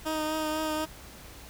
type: tone with vibrato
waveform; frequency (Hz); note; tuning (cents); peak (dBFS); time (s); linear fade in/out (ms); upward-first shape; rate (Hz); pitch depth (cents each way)
15% pulse; 311.1; D#4; 0; -22; 0.05-0.86; 20; triangle; 4; 23
effects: added 60 Hz sine -51 dBFS peak until 1.49 s + pink hiss -48 dBFS RMS until 1.49 s